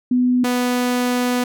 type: tone pair in turn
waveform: sine / sawtooth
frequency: 249.1 / 247.1 Hz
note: B3 / B3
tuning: +15 / +1 cents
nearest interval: unison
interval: 14 cents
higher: first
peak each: -13 dBFS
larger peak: neither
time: 0.11-0.44 / 0.44-1.44 s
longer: second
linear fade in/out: 5 ms
effects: none